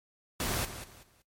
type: noise with echo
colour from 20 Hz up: pink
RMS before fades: -32 dBFS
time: 0.4-0.65 s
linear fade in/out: 2 ms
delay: 190 ms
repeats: 3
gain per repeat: -11 dB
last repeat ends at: 1.22 s
effects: noise-tail reverb RT60 0.1 s tail -17 dB re dry + MP3 64 kbps